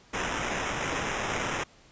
white noise with sample-and-hold, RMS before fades -31 dBFS, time 0.13-1.64 s, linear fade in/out 10 ms, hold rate 4410 Hz, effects pink hiss -57 dBFS RMS until 1.91 s + resampled to 16000 Hz

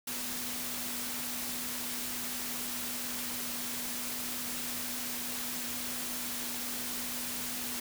sine tone in noise, 244.5 Hz, B3, 17 cents flat, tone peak -45 dBFS, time 0.07-7.8 s, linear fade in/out 5 ms, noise white, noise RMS -37 dBFS, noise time 0.07-7.8 s, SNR -11 dB, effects none

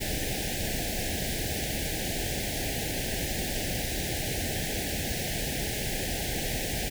pink band-stop noise, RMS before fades -31 dBFS, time 0-6.9 s, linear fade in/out 20 ms, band 820 to 1600 Hz, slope 96 dB/octave, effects none

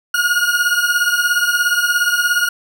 40% pulse beating tone pair, 1430 / 1447 Hz, F6 / F#6, +41 / -39 cents, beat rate 17 Hz, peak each -16 dBFS, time 0.14-2.49 s, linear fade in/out 5 ms, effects none

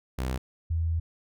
sawtooth / sine tone pair in turn, 64.2 / 82.28 Hz, C2 / E2, -32 / -3 cents, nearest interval major third, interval 429 cents, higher second, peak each -24 dBFS, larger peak neither, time 0.18-0.38 / 0.7-1 s, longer second, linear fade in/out 10 ms, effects none

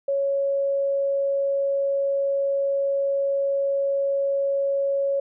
sine tone, 554.4 Hz, C#5, in tune, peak -20 dBFS, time 0.08-5.2 s, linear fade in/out 5 ms, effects none

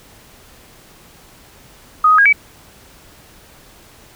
sine tone with pitch steps, 1248 / 1256 / 1632 / 2287 Hz, D#6 / D#6 / G#6 / D7, +5 / +16 / -31 / -47 cents, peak -7 dBFS, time 2.04-2.328 s, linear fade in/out 5 ms, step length 72 ms, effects pink hiss -45 dBFS RMS until 4.15 s

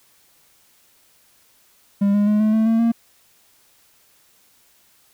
triangle tone with pitch steps, 200.6 / 205.4 / 210.3 / 215.4 / 220.5 / 225.8 / 231.2 Hz, G3 / G#3 / G#3 / A3 / A3 / A3 / A#3, +40 / -19 / +22 / -37 / +4 / +45 / -14 cents, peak -12 dBFS, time 2.01-2.92 s, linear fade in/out 10 ms, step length 130 ms, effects white hiss -57 dBFS RMS until 5.13 s

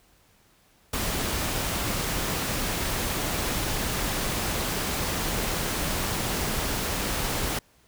pink noise, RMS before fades -28 dBFS, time 0.93-7.59 s, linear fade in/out 5 ms, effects pink hiss -61 dBFS RMS until 7.87 s

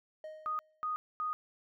triangle tone with exponential decay, 622.3 Hz, D#5, in tune, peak -38 dBFS, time 0.24-0.93 s, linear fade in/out 2 ms, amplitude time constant 150 ms
sine tone bursts, 1241 Hz, D#6, 5 cents flat, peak -32 dBFS, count 3, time 0.46-1.33 s, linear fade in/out 0 ms, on 130 ms, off 240 ms
effects none

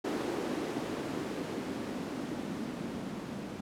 violet noise with low-pass filter sweep, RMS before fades -37 dBFS, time 0.04-3.61 s, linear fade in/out 10 ms, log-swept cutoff 330 to 210 Hz, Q 2.1, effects none

